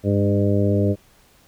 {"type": "harmonic tone with a mistuned harmonic", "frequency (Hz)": 100.9, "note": "G#2", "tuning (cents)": -49, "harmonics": [1, 2, 3, 4, 5, 6], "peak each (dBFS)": [-19, -22, -24, -25, -26, -27], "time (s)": [0.03, 0.96], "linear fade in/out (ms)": 50, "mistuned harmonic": 2, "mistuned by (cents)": 16, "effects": ["pink hiss -55 dBFS RMS until 1.47 s"]}